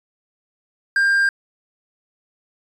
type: tone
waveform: triangle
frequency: 1597 Hz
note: G6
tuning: 32 cents sharp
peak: -12 dBFS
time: 0.96-1.29 s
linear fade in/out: 2 ms
effects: resampled to 24000 Hz